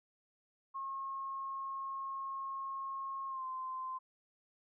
sine tone with pitch glide, 1082 to 1038.5 Hz, C#6 to C6, -42 to -13 cents, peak -38 dBFS, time 0.74-3.99 s, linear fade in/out 20 ms, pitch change -71 cents, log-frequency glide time 3.27-3.45 s, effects none

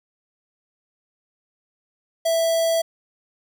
square tone with notch filter, 659.3 Hz, E5, in tune, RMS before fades -20 dBFS, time 2.25-2.82 s, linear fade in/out 10 ms, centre 1800 Hz, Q 1.6, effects none

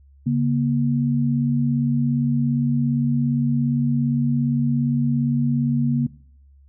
sine tone pair together, 140 / 237.4 Hz, C#3 / A#3, +18 / +32 cents, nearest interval major sixth, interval 914 cents, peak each -20 dBFS, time 0.26-6.07 s, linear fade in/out 10 ms, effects noise-tail reverb RT60 0.6 s tail -19 dB re dry + added 69 Hz sine -48 dBFS peak until 6.68 s

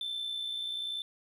sine tone with amplitude modulation, 3538 Hz, A7, 9 cents sharp, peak -29 dBFS, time 0.01-1.02 s, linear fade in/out 2 ms, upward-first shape sine, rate 60.6 Hz, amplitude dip 55%, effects tanh soft clip ceiling -31 dBFS + 11-bit

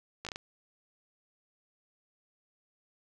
slowing click train, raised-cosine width 0.2 ms, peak -21 dBFS, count 5, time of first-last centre 0.25-0.359 s, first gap 16 ms, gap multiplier 1.37, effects none

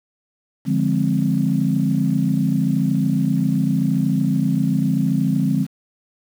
sine chord, D half-diminished seventh, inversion none, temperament equal, 146.83 / 174.61 / 207.7 / 261.6 Hz, D3 / F3 / Ab3 / C4, 0 / 0 / 0 / 0 cents, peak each -21 dBFS, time 0.65-5.67 s, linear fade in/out 50 ms, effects tanh soft clip ceiling -5 dBFS + 7-bit

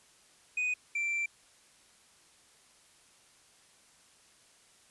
triangle tone pair in turn, 2489 / 2349 Hz, D#7 / D7, 0 / 0 cents, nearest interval minor second, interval 100 cents, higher first, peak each -27 / -28 dBFS, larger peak first, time 0.57-0.74 / 0.95-1.26 s, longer second, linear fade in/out 5 ms, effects white hiss -62 dBFS RMS until 4.9 s + resampled to 24000 Hz

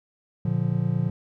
triangle chord, Bb major, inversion none, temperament just, 116.54 / 145.68 / 174.81 Hz, Bb2 / D3 / F3, 0 / -14 / +2 cents, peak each -24 dBFS, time 0.45-1.1 s, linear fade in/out 5 ms, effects none

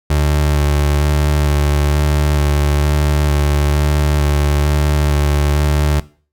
30% pulse tone with vibrato, 73.4 Hz, D2, in tune, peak -9 dBFS, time 0.1-6 s, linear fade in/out 5 ms, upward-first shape square, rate 1.1 Hz, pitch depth 15 cents each way, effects noise-tail reverb RT60 0.4 s tail -18 dB re dry

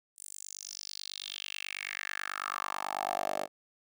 10% pulse tone with high-pass filter sweep, 49.17 Hz, G1, 6 cents sharp, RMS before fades -38 dBFS, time 0.16-3.48 s, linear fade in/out 50 ms, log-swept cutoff 9000 to 540 Hz, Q 4.3, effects none

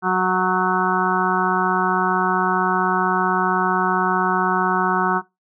harmonic tone with a mistuned harmonic, 184.4 Hz, F#3, 6 cents flat, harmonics 1 / 2 / 4 / 5 / 6 / 7 / 8, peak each -24 / -24 / -24 / -24 / -24 / -24 / -24 dBFS, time 0.02-5.22 s, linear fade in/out 50 ms, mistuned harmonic 8, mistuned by +18 cents, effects noise-tail reverb RT60 0.2 s tail -20 dB re dry

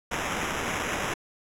white noise with sample-and-hold, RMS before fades -30 dBFS, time 0.11-1.14 s, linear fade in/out 5 ms, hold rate 4410 Hz, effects low-pass 11000 Hz 12 dB/octave

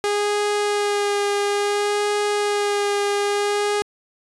sawtooth tone with vibrato, 410 Hz, G#4, 22 cents flat, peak -15 dBFS, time 0.04-3.82 s, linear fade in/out 0 ms, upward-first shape sine, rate 0.58 Hz, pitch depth 16 cents each way, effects resampled to 24000 Hz

